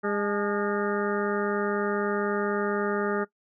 harmonic tone with a mistuned harmonic, 204 Hz, G#3, 31 cents flat, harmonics 1 / 2 / 3 / 4 / 6 / 7 / 8 / 9, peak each -31 / -28 / -35 / -37 / -34 / -34 / -40 / -39 dBFS, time 0.03-3.25 s, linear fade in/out 20 ms, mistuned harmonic 4, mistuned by +78 cents, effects noise-tail reverb RT60 0.1 s tail -19 dB re dry

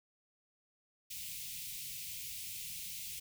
white band-stop noise, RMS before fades -44 dBFS, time 1.1-3.2 s, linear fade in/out 10 ms, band 180 to 2200 Hz, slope 48 dB/octave, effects none

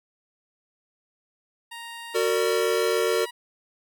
15% pulse tone with pitch glide, 932.3 to 963 Hz, A#5 to B5, 0 to -44 cents, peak -30 dBFS, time 1.71-3.31 s, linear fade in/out 10 ms, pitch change +56 cents, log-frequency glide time 2.2-2.37 s
square chord, Gb augmented, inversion none, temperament equal with one note detuned, 370 / 457.1 / 587.3 Hz, Gb4 / Bb4 / D5, 0 / -34 / 0 cents, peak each -27 / -24 / -30 dBFS, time 2.14-3.26 s, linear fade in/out 20 ms
effects none

